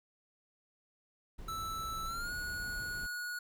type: noise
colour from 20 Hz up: brown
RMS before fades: -46 dBFS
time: 1.38-3.07 s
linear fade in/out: 10 ms
type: tone with pitch glide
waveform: square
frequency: 1318.5 to 1454.5 Hz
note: E6 to F#6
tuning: 0 to -30 cents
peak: -38 dBFS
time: 1.48-3.39 s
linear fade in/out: 5 ms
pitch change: +170 cents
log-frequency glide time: 2.05-2.32 s
effects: none